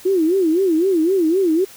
sine tone with vibrato, 350.2 Hz, F4, 5 cents sharp, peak -13 dBFS, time 0.05-1.65 s, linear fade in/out 10 ms, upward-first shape sine, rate 3.9 Hz, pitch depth 200 cents each way, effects white hiss -42 dBFS RMS until 1.76 s

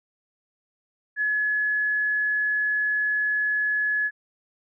sine tone, 1700 Hz, G#6, 40 cents sharp, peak -21 dBFS, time 1.16-4.11 s, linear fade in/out 50 ms, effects none

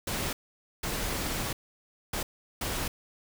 pink noise bursts at uneven times, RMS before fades -32 dBFS, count 4, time 0.07-0.33 / 0.83-1.53 / 2.13-2.23 / 2.61-2.88 s, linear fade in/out 5 ms, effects none

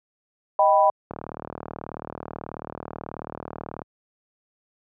sine chord, Eb augmented, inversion none, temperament equal, 622.3 / 784 / 987.8 Hz, Eb5 / G5 / B5, 0 / 0 / 0 cents, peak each -19 dBFS, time 0.59-0.9 s, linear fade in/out 2 ms
click train, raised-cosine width 1 ms, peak -19 dBFS, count 105, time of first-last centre 1.11-3.818 s, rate 38.4 Hz
effects high-pass 80 Hz 12 dB/octave

